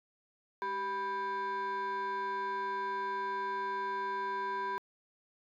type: tone with frequency modulation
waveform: sine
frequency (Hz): 987.8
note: B5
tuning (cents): 0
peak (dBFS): -30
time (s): 0.62-4.78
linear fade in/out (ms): 0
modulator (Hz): 599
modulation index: 0.78
effects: tanh soft clip ceiling -32 dBFS